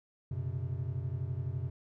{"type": "chord", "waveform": "triangle", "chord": "F# suspended fourth", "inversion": "none", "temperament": "equal with one note detuned", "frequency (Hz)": [92.5, 123.47, 135.43], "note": ["F#2", "B2", "C#3"], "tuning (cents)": [0, 0, -40], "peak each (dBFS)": [-36, -35, -36], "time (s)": [0.31, 1.7], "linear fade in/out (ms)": 5, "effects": []}